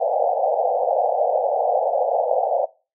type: band-pass noise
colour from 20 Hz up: white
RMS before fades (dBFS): -20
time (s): 0-2.66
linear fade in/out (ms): 20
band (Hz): 490 to 800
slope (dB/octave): 96
effects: noise-tail reverb RT60 0.3 s tail -20 dB re dry

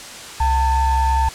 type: ring-modulated tone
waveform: triangle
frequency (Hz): 415.3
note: G#4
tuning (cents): 0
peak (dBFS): -9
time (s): 0.4-1.29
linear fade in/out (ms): 5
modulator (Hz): 482
effects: white hiss -34 dBFS RMS until 1.34 s + low-pass 8000 Hz 12 dB/octave

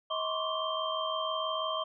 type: tone cluster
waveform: sine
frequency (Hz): 636 / 1031 / 1077 / 1156 / 3150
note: D#5 / C6 / C6 / D6 / G7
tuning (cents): +38 / -26 / +50 / -28 / +8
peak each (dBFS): -35 / -40 / -37 / -36 / -37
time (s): 0.1-1.84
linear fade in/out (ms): 10
effects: none

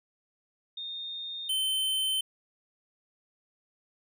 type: tone pair in turn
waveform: sine / square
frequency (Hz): 3663 / 3080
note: A#7 / G7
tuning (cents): -31 / -31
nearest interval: minor third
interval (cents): 300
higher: first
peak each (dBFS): -35 / -27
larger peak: second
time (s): 0.77-1.49 / 1.49-2.21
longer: neither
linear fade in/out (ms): 5
effects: none

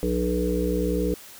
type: harmonic tone with a mistuned harmonic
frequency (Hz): 60.5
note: B1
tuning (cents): -35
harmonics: 1 / 3 / 5 / 7 / 8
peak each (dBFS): -28 / -28 / -28 / -28 / -28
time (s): 0.03-1.14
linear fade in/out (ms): 0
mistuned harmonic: 1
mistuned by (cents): +38
effects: white hiss -45 dBFS RMS until 1.39 s

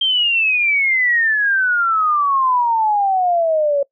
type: exponential sweep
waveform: sine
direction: down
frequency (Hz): 3184 to 554.4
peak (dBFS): -13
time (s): 0.01-3.83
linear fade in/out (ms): 5
effects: noise-tail reverb RT60 0.1 s tail -22 dB re dry

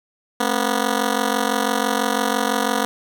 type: ring-modulated tone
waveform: 10% pulse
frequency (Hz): 242.8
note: B3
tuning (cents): -29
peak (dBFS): -7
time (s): 0.4-2.85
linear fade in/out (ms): 0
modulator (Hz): 23
effects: none

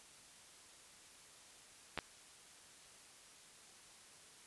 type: clicks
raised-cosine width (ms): 0.3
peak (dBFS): -22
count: 2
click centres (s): 1.976 / 1.988
effects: white hiss -60 dBFS RMS until 4.46 s + resampled to 24000 Hz

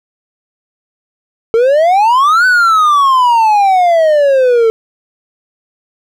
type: exponential two-way sweep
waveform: triangle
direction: up then down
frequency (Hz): 442.2 to 1520 to 442.2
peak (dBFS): -4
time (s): 1.54-4.7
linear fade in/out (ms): 0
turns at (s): 2.46
effects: none

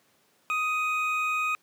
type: tone pair together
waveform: triangle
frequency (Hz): 1250 / 2500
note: D#6 / D#7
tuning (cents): +8 / +8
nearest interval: octave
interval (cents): 1200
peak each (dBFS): -26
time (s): 0.5-1.55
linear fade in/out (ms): 0
effects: pink hiss -65 dBFS RMS until 1.62 s + high-pass 200 Hz 12 dB/octave

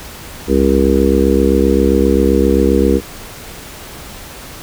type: harmonic tone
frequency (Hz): 67.6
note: C#2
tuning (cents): -43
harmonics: 1 / 3 / 4 / 5 / 6 / 7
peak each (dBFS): -16 / -16 / -16 / -16 / -16 / -16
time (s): 0.47-3.01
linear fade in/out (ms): 50
effects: pink hiss -32 dBFS RMS until 4.62 s

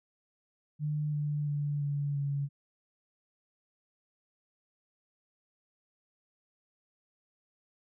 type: tone with pitch steps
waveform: sine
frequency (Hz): 150 / 147.76 / 145.56 / 143.39 / 141.25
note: D3 / D3 / D3 / D3 / C#3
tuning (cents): +37 / +11 / -15 / -41 / +33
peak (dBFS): -29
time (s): 0.79-2.49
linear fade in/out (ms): 50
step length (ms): 340
effects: none

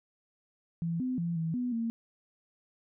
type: tone with pitch steps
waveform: sine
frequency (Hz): 167.4 / 255 / 170 / 162.8 / 247.2 / 229.4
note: E3 / C4 / F3 / E3 / B3 / A#3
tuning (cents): +27 / -44 / -46 / -21 / +2 / -28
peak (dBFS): -29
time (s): 0.82-1.9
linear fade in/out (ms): 0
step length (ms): 180
effects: none

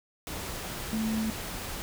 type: tone in noise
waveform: sine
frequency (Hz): 220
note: A3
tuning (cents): 0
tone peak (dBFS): -27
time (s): 0.93-1.3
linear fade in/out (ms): 0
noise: pink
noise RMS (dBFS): -37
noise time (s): 0.27-1.82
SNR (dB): +7
effects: none

